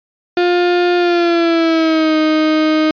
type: tone with pitch glide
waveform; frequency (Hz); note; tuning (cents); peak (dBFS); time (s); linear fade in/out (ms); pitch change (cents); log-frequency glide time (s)
35% pulse; 353.3 to 311.1; F4 to D#4; +20 to 0; -9; 0.37-2.91; 2; -220; 0.97-2.17
effects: resampled to 11025 Hz